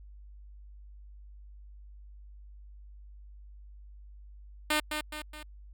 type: tone with echo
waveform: 5% pulse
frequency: 303.6 Hz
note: D#4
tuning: 42 cents flat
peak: -14 dBFS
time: 4.7-4.8 s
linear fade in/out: 5 ms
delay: 210 ms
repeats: 3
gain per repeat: -6 dB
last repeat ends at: 5.43 s
effects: added 50 Hz sine -47 dBFS peak until 5.73 s